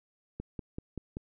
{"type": "click train", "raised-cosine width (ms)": 3, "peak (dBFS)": -24, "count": 5, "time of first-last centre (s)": [0.4, 1.169], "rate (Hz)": 5.2, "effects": []}